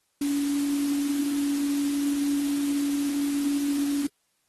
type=tone in noise; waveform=sine; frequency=284.4 Hz; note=C#4; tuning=45 cents sharp; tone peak=-23 dBFS; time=0.21-4.07 s; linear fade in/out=5 ms; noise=white; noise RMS=-38 dBFS; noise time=0.21-4.07 s; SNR=+12 dB; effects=white hiss -72 dBFS RMS until 4.48 s + AAC 32 kbps